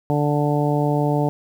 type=harmonic tone; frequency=146.83 Hz; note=D3; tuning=in tune; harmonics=1 / 2 / 3 / 4 / 5 / 6; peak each=-20 / -23 / -25 / -26 / -27 / -28 dBFS; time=0.1-1.29 s; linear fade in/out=0 ms; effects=8-bit